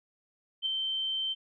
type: tone with ADSR envelope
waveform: sine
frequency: 3110 Hz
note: G7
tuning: 14 cents flat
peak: -25 dBFS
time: 0.62-1.35 s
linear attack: 41 ms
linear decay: 4 ms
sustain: -4 dB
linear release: 31 ms
effects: none